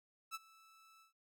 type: tone with ADSR envelope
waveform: sawtooth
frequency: 1314 Hz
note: E6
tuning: 6 cents flat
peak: -36 dBFS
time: 0.31-1.13 s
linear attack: 37 ms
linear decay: 31 ms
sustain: -23 dB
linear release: 120 ms
effects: none